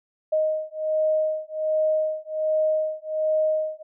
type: beating tone pair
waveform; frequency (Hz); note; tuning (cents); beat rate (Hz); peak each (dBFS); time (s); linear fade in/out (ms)
sine; 622.3 / 623.6; D#5 / D#5; 0 / +4; 1.3; -24; 0.32-3.83; 10
effects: none